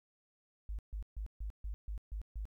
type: tone bursts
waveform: sine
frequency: 51.6 Hz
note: G#1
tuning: 10 cents flat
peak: -37 dBFS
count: 8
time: 0.69-2.454 s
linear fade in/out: 0 ms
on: 98 ms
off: 140 ms
effects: 13-bit